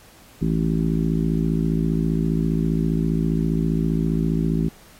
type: harmonic tone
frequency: 55 Hz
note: A1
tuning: in tune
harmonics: 1 / 3 / 4 / 5 / 6 / 7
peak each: -27 / -21 / -25 / -27 / -31 / -32 dBFS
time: 0.41-4.69 s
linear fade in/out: 10 ms
effects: pink hiss -50 dBFS RMS until 4.99 s + AAC 48 kbps